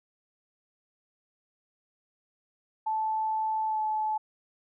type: tone with pitch glide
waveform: sine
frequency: 874 to 863.5 Hz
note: A5 to A5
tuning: -12 to -33 cents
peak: -26 dBFS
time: 2.86-4.18 s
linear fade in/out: 10 ms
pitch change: -21 cents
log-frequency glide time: 3.66-3.8 s
effects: none